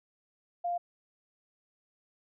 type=tone; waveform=sine; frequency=698.5 Hz; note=F5; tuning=in tune; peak=-29 dBFS; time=0.64-0.78 s; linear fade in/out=10 ms; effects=none